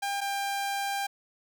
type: tone pair in turn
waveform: sawtooth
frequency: 800 / 795.9 Hz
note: G5 / G5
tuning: +35 / +26 cents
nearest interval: unison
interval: 9 cents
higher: first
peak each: -25 dBFS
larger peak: neither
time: 0.02-0.21 / 0.21-1.07 s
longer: second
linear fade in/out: 10 ms
effects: none